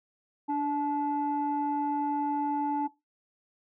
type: tone pair together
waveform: sine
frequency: 291.9 / 865.9 Hz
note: D4 / A5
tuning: -10 / -28 cents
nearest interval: octave + perfect fifth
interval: 1882 cents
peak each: -28 dBFS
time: 0.48-2.88 s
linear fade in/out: 20 ms
effects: noise-tail reverb RT60 0.2 s tail -18 dB re dry + tanh soft clip ceiling -21 dBFS